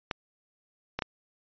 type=clicks; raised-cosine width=0.3 ms; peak=-14 dBFS; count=3; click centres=0.112 / 0.99 / 1.022 s; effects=resampled to 11025 Hz